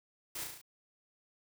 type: noise with echo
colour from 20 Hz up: white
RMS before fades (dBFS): -41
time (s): 0.35-0.44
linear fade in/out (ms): 5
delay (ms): 35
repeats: 5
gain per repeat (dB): -3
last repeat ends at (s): 0.615
effects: none